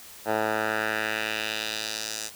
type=tone with band-pass filter sweep; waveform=10% pulse; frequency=108.8 Hz; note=A2; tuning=19 cents flat; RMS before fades=-29 dBFS; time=0.25-2.31 s; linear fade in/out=50 ms; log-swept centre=860 to 7100 Hz; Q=1.5; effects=white hiss -46 dBFS RMS until 2.35 s